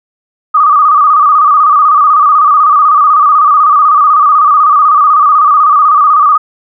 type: tone with vibrato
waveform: sine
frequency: 1200 Hz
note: D6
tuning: 37 cents sharp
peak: -3 dBFS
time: 0.54-6.38 s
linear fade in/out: 10 ms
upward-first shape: square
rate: 16 Hz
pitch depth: 68 cents each way
effects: none